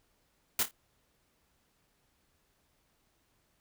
white noise with echo, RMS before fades -28 dBFS, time 0.59-0.63 s, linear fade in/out 2 ms, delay 27 ms, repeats 3, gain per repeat -10 dB, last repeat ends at 0.711 s, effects pink hiss -73 dBFS RMS until 3.6 s

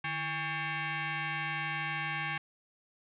sine tone with frequency modulation, 330.8 Hz, E4, 6 cents sharp, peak -32 dBFS, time 0.04-2.38 s, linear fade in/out 5 ms, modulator 482 Hz, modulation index 5.2, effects none

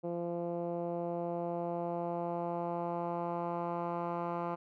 10% pulse tone with low-pass filter sweep, 172 Hz, F3, 26 cents flat, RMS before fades -36 dBFS, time 0.03-4.56 s, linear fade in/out 20 ms, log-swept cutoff 510 to 1200 Hz, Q 1.7, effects none

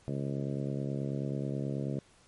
harmonic tone, 69.3 Hz, C#2, in tune, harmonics 2 / 3 / 4 / 5 / 6 / 7 / 8 / 9, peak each -34 / -38 / -40 / -42 / -44 / -45 / -46 / -47 dBFS, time 0.08-1.99 s, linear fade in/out 0 ms, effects pink hiss -62 dBFS RMS until 2.27 s + MP3 48 kbps

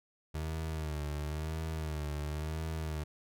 30% pulse tone with vibrato, 76.9 Hz, D#2, 20 cents flat, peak -32 dBFS, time 0.34-3.04 s, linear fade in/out 10 ms, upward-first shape sine, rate 0.96 Hz, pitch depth 72 cents each way, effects none

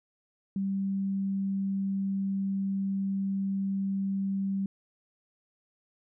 sine tone, 195.1 Hz, G3, 8 cents flat, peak -27 dBFS, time 0.56-4.66 s, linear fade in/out 2 ms, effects none

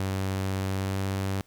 sawtooth tone with pitch glide, 95.9 to 96.73 Hz, G2 to G2, -37 to -23 cents, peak -23 dBFS, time 0-1.41 s, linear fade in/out 0 ms, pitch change +14 cents, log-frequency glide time 0.68-0.98 s, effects pink hiss -63 dBFS RMS until 1.46 s

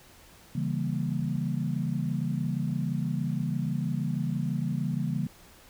sine chord, C# diminished seventh, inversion none, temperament equal, 138.59 / 164.81 / 196 / 233.1 Hz, C#3 / E3 / G3 / Bb3, 0 / 0 / 0 / 0 cents, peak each -31 / -31 / -34 / -34 dBFS, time 0.55-5.27 s, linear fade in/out 5 ms, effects pink hiss -54 dBFS RMS until 5.69 s

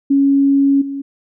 sine tone with level steps, 277.2 Hz, C#4, in tune, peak -9 / -21 dBFS, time 0.1-1.02 s, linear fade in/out 10 ms, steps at 0.81 s, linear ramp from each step 10 ms, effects none

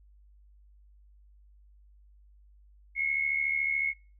sine tone with amplitude modulation, 2177 Hz, C#7, 32 cents flat, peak -23 dBFS, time 2.95-3.94 s, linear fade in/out 50 ms, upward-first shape sine, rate 73.8 Hz, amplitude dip 65%, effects noise-tail reverb RT60 0.4 s tail -26 dB re dry + added 50 Hz sine -55 dBFS peak until 4.19 s

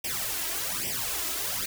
white noise with flanger, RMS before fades -31 dBFS, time 0.04-1.66 s, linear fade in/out 5 ms, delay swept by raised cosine 0.36 to 3.06 ms, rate 1.2 Hz, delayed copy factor +0.9, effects none

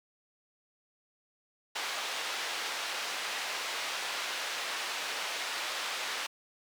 white band-pass noise, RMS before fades -36 dBFS, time 1.75-6.27 s, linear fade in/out 10 ms, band 580 to 3800 Hz, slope 12 dB/octave, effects none

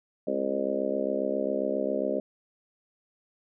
harmonic tone with a mistuned harmonic, 67.4 Hz, C#2, 48 cents flat, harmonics 3 / 4 / 5 / 6 / 7 / 8 / 9, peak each -36 / -34 / -36 / -33 / -36 / -32 / -31 dBFS, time 0.27-2.2 s, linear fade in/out 5 ms, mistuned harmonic 3, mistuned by +43 cents, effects none

